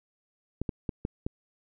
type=clicks; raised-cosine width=3 ms; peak=-17 dBFS; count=5; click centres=0.616 / 0.692 / 0.892 / 1.051 / 1.265 s; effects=none